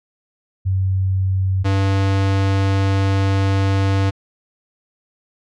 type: tone pair in turn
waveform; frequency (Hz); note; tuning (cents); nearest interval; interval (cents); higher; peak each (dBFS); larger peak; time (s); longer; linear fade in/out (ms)
sine / square; 94.8 / 97.41; F#2 / G2; +43 / -10; unison; 47; second; -15; neither; 0.65-1.64 / 1.64-4.11; second; 20
effects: low-pass 5000 Hz 12 dB/octave